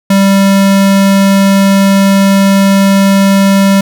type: tone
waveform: square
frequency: 196 Hz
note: G3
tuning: in tune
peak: -5 dBFS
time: 0.1-3.81 s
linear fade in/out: 5 ms
effects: none